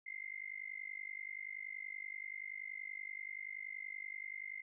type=tone with amplitude modulation; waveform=sine; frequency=2093 Hz; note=C7; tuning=in tune; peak=-39 dBFS; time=0.06-4.62 s; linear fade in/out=10 ms; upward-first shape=sine; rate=50.5 Hz; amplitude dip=100%; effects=none